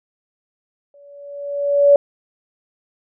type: tone with exponential growth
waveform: sine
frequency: 570 Hz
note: C#5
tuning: 48 cents sharp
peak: -5 dBFS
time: 0.94-1.96 s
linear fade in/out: 2 ms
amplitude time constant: 220 ms
effects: none